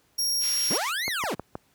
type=tone; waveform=sawtooth; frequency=5588 Hz; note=F8; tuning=in tune; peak=-21 dBFS; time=0.18-0.78 s; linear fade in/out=10 ms
type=band-pass noise; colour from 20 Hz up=white; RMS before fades=-38 dBFS; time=0.4-0.93 s; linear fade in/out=50 ms; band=1600 to 6000 Hz; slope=12 dB/octave
type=linear two-way sweep; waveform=25% pulse; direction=up then down; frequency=110 to 2217 to 110 Hz; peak=-23 dBFS; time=0.7-1.35 s; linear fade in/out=10 ms; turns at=1.07 s
type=click train; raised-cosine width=1 ms; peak=-18 dBFS; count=4; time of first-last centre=1.08-1.554 s; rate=6.33 Hz
effects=pink hiss -65 dBFS RMS until 1.74 s + high-pass 60 Hz 12 dB/octave